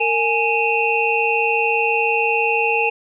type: tone cluster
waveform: sine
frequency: 458.6 / 835 / 2518 / 2727 Hz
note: A#4 / G#5 / D#7 / F7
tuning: -28 / +9 / +20 / -42 cents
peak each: -21 dBFS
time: 0-2.9 s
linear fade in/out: 10 ms
effects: none